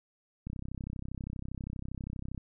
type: click train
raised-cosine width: 5 ms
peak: -26 dBFS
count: 63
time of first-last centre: 0.47-2.378 s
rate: 32.5 Hz
effects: none